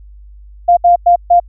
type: tone bursts at uneven times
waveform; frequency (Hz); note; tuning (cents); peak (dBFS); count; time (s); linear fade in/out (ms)
sine; 698.5; F5; 0; -4; 4; 0.68-0.77 / 0.84-0.96 / 1.06-1.16 / 1.3-1.4; 10
effects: added 50 Hz sine -34 dBFS peak until 1.48 s

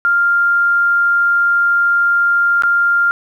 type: tone with dropouts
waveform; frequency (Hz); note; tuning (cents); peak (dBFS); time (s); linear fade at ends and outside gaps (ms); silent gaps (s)
sine; 1396.9; F6; 0; -10; 0.05-3.11; 0; 2.622-2.635
effects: 8-bit

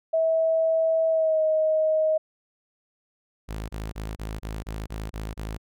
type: tone with pitch glide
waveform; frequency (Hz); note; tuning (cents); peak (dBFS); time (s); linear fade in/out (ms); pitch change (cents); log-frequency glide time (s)
sine; 648 to 627.7; E5 to D#5; -30 to +15; -19; 0.13-2.18; 10; -55; 1.09-1.42
type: tone bursts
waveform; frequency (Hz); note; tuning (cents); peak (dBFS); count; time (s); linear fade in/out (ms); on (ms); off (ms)
sawtooth; 53.6; A1; -45; -27; 9; 3.48-5.578; 20; 210; 26
effects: none

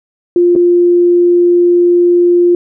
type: tone with dropouts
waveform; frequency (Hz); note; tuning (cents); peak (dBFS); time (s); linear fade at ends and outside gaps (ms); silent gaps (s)
sine; 350.3; F4; +5; -5; 0.36-2.55; 2; 0.553-0.56
effects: none

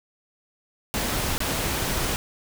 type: noise with dropouts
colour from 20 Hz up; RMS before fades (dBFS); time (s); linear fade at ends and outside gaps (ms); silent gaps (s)
pink; -26; 0.94-2.16; 0; 1.38-1.404
effects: none

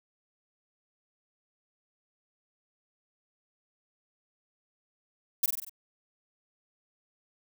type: noise with echo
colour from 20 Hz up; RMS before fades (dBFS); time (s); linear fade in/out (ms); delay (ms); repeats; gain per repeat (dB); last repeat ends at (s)
violet; -24; 5.43-5.46; 5; 47; 5; -4; 5.695
effects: none

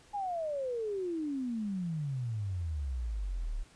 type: exponential sweep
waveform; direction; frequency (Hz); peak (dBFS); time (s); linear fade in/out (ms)
sine; down; 840 to 33.8; -32; 0.13-3.64; 20
effects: pink hiss -60 dBFS RMS until 3.75 s + resampled to 22050 Hz

